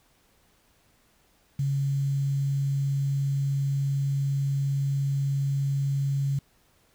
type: tone with quantisation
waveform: sine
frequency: 138.59 Hz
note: C#3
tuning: in tune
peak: -23 dBFS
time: 1.59-6.39 s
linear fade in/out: 5 ms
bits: 8
effects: pink hiss -64 dBFS RMS until 6.94 s